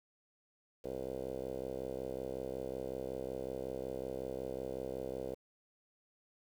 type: tone with low-pass filter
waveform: 5% pulse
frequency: 65.41 Hz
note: C2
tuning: in tune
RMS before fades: -41 dBFS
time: 0.84-5.35 s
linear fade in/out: 10 ms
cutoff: 500 Hz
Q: 4.5
effects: 10-bit